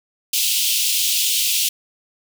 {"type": "high-pass noise", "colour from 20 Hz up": "pink", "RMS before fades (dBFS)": -19, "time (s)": [0.33, 1.69], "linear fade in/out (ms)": 5, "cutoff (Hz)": 2700, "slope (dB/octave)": 48, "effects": []}